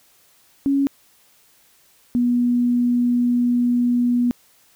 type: tone pair in turn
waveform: sine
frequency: 277.2 / 243 Hz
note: C#4 / B3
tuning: 0 / -28 cents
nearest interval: major second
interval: 228 cents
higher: first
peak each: -15 dBFS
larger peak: neither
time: 0.66-0.87 / 2.15-4.31 s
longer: second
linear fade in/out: 0 ms
effects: white hiss -56 dBFS RMS until 4.75 s